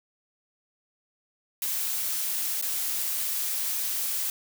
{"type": "noise with dropouts", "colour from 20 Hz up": "blue", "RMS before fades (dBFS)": -29, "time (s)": [1.62, 4.3], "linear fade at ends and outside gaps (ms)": 1, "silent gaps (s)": [2.614, 2.624], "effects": []}